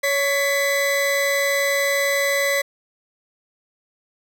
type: tone pair together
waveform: 40% pulse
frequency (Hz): 560 / 1995.6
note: C#5 / B6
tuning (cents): +18 / +17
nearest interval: octave + minor seventh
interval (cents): 2199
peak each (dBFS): -20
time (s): 0.03-2.62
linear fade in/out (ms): 10
effects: none